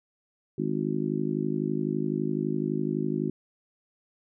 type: harmonic tone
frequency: 51.91 Hz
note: G#1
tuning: in tune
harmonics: 3 / 4 / 5 / 6 / 7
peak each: -32 / -32 / -32 / -32 / -32 dBFS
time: 0.58-3.3 s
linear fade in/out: 5 ms
effects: none